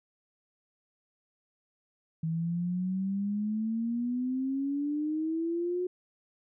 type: exponential sweep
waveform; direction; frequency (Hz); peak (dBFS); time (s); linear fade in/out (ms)
sine; up; 160 to 365.1; -28; 2.23-5.87; 5
effects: none